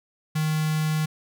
square tone with notch filter, 155.4 Hz, D#3, 2 cents flat, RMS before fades -24 dBFS, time 0.35-1.06 s, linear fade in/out 10 ms, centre 530 Hz, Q 0.76, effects none

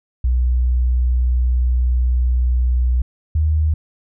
sine tone pair in turn, 61.74 / 77.38 Hz, B1 / D#2, 0 / -9 cents, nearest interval major third, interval 391 cents, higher second, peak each -13 dBFS, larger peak neither, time 0.24-3.02 / 3.35-3.74 s, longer first, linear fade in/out 5 ms, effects none

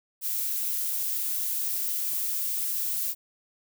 violet noise, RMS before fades -29 dBFS, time 0.21-3.15 s, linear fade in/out 50 ms, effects none

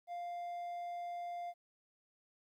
triangle tone, 699 Hz, F5, 1 cent sharp, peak -38 dBFS, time 0.07-1.54 s, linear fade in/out 50 ms, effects 13-bit

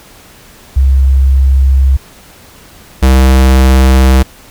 sine / square tone pair in turn, 66.8 / 65.46 Hz, C2 / C2, +36 / +1 cents, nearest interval unison, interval 35 cents, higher first, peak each -4 dBFS, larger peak neither, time 0.76-1.97 / 3.02-4.23 s, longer neither, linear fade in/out 10 ms, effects pink hiss -38 dBFS RMS until 4.5 s

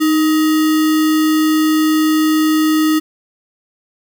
sine tone with sample-and-hold, 311.1 Hz, D#4, in tune, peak -10 dBFS, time 0-3 s, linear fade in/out 20 ms, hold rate 1575 Hz, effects none

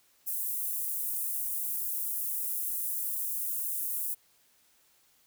pink high-pass noise, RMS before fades -33 dBFS, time 0.26-4.15 s, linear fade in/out 20 ms, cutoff 11000 Hz, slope 24 dB/octave, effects white hiss -66 dBFS RMS until 5.26 s

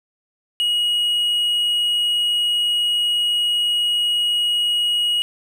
triangle tone, 2897 Hz, F#7, 37 cents flat, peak -15 dBFS, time 0.6-5.22 s, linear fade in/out 0 ms, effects none

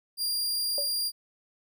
sawtooth tone, 4789 Hz, D8, 33 cents sharp, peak -24 dBFS, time 0.17-1.12 s, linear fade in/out 50 ms
sine tone with exponential decay, 568 Hz, C#5, 42 cents sharp, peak -28 dBFS, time 0.78-0.92 s, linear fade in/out 1 ms, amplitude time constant 29 ms
effects none

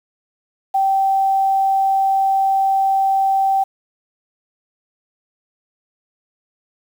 sine tone with quantisation, 777 Hz, G5, 16 cents flat, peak -13 dBFS, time 0.74-3.64 s, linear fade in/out 10 ms, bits 7, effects none

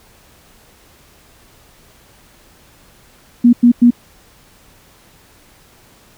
sine tone bursts, 240.1 Hz, B3, 49 cents flat, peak -4 dBFS, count 3, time 3.44-3.907 s, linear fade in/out 10 ms, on 91 ms, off 97 ms, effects pink hiss -48 dBFS RMS until 6.17 s

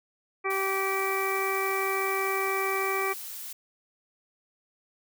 harmonic tone, 387.2 Hz, G4, 21 cents flat, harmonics 1 / 2 / 3 / 4 / 5 / 6, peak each -30 / -35 / -31 / -42 / -36 / -32 dBFS, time 0.44-3.14 s, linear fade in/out 20 ms
blue noise, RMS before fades -39 dBFS, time 0.5-3.53 s, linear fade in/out 5 ms
effects none

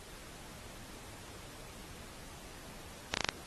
slowing click train, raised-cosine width 0.2 ms, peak -10 dBFS, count 5, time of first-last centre 3.14-3.289 s, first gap 32 ms, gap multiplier 1.1, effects pink hiss -51 dBFS RMS until 3.46 s + AAC 32 kbps

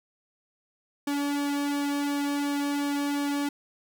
sawtooth tone with flanger, 286 Hz, D4, 46 cents flat, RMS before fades -28 dBFS, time 1.07-3.49 s, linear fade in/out 5 ms, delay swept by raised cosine 1.5 to 2.02 ms, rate 2.8 Hz, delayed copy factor -0.95, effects none

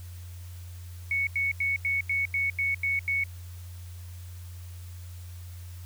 sine tone bursts, 2217 Hz, C#7, in tune, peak -24 dBFS, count 9, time 1.11-3.238 s, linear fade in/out 2 ms, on 160 ms, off 86 ms, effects added 88 Hz sine -39 dBFS peak until 5.85 s + white hiss -54 dBFS RMS until 5.85 s

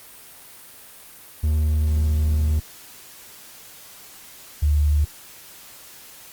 triangle / sine tone pair in turn, 76.5 / 74.07 Hz, D#2 / D2, -29 / +15 cents, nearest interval minor second, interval 56 cents, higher first, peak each -15 dBFS, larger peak neither, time 1.43-2.6 / 4.62-5.05 s, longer first, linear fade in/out 10 ms, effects white hiss -44 dBFS RMS until 6.32 s + Opus 32 kbps

